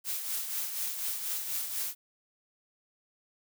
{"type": "noise with tremolo", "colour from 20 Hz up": "blue", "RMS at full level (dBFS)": -32, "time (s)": [0.04, 1.95], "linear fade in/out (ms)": 50, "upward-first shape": "triangle", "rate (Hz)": 4.1, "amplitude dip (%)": 55, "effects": []}